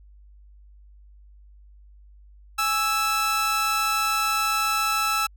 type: tone pair together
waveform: sawtooth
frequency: 830.9 / 1319 Hz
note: G#5 / E6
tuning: +1 / +1 cents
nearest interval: minor sixth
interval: 800 cents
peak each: -27 / -18 dBFS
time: 2.58-5.27 s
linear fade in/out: 10 ms
effects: added 50 Hz sine -47 dBFS peak until 5.36 s